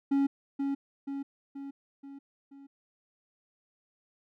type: tone with echo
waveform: triangle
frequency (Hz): 277.2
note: C#4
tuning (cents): 0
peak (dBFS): -21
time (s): 0.11-0.27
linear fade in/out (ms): 10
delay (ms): 480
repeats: 5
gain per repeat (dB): -5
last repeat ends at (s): 2.67
effects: none